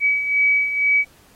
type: beating tone pair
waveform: sine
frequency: 2276 / 2278.1 Hz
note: C#7 / C#7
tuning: +45 / +47 cents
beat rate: 2.1 Hz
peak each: -23 / -16 dBFS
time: 0-1.05 s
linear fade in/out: 50 ms
effects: pink hiss -53 dBFS RMS until 1.35 s + AAC 48 kbps